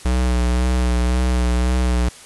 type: tone with vibrato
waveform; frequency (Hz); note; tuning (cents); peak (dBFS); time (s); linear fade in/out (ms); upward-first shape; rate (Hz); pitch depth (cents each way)
square; 61.7; B1; -1; -16; 0.05-2.09; 5; sine; 1.9; 30
effects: white hiss -41 dBFS RMS until 2.25 s + resampled to 24000 Hz